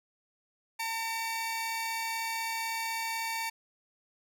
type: tone pair together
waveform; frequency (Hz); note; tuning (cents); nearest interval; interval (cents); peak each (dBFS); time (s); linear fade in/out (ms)
sawtooth; 906 / 2283; A#5 / D7; -50 / -50; octave + major third; 1600; -30 / -33; 0.79-3.5; 10
effects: none